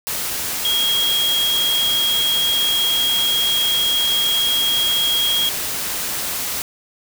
sine tone in noise, 3272 Hz, G#7, 26 cents flat, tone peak -16 dBFS, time 0.65-5.49 s, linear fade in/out 0 ms, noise white, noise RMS -24 dBFS, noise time 0.07-6.62 s, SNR +5 dB, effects none

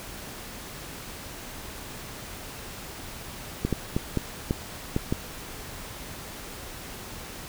clicks, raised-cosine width 3 ms, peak -11 dBFS, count 7, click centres 3.65 / 3.727 / 3.965 / 4.173 / 4.509 / 4.964 / 5.125 s, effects pink hiss -40 dBFS RMS until 7.48 s

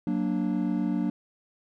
triangle chord, Gb augmented, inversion none, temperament equal, 185 / 233.1 / 293.7 Hz, Gb3 / Bb3 / D4, 0 / 0 / 0 cents, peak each -27 dBFS, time 0.07-1.1 s, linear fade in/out 2 ms, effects none

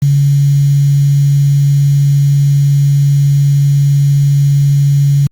sine tone with quantisation, 141.3 Hz, C#3, 34 cents sharp, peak -6 dBFS, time 0.02-5.27 s, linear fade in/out 5 ms, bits 5, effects Opus 48 kbps

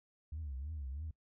sine tone with vibrato, 72 Hz, D2, 34 cents flat, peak -38 dBFS, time 0.32-1.11 s, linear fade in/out 5 ms, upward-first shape triangle, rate 3.1 Hz, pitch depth 220 cents each way, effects noise-tail reverb RT60 0.1 s tail -24 dB re dry + tanh soft clip ceiling -36 dBFS

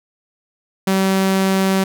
sawtooth tone, 191.7 Hz, G3, 38 cents flat, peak -10 dBFS, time 0.87-1.84 s, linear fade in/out 5 ms, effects none

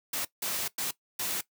white noise bursts at uneven times, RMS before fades -32 dBFS, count 4, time 0.13-0.25 / 0.42-0.68 / 0.78-0.91 / 1.19-1.41 s, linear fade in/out 5 ms, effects noise-tail reverb RT60 0.1 s tail -18 dB re dry + high-pass 100 Hz 12 dB/octave

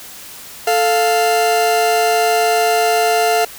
40% pulse tone pair together, 440 / 699 Hz, A4 / F5, 0 / +1 cents, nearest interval minor sixth, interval 801 cents, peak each -16 / -13 dBFS, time 0.67-3.45 s, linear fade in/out 5 ms, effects white hiss -35 dBFS RMS until 3.58 s

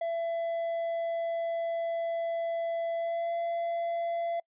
triangle tone with pitch glide, 670 to 679 Hz, E5 to F5, +28 to -49 cents, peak -27 dBFS, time 0.01-4.4 s, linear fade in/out 5 ms, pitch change +23 cents, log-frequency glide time 2.97-3.34 s, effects noise-tail reverb RT60 0.1 s tail -26 dB re dry + resampled to 8000 Hz

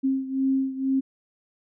sine beating tone pair, 266.5 / 268.6 Hz, C4 / C4, +32 / +46 cents, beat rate 2.1 Hz, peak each -23 / -27 dBFS, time 0.03-1.01 s, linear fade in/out 20 ms, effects none

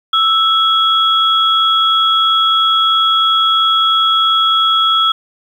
sine tone pair together, 1318.5 / 3330 Hz, E6 / G#7, 0 / +4 cents, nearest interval octave + major third, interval 1604 cents, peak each -12 dBFS, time 0.13-5.12 s, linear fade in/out 5 ms, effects 7-bit

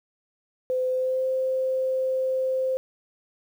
sine tone with pitch glide, 511 to 521.4 Hz, C5 to C5, -41 to -6 cents, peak -22 dBFS, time 0.7-2.77 s, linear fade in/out 0 ms, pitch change +35 cents, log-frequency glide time 0.88-1.27 s, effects 9-bit

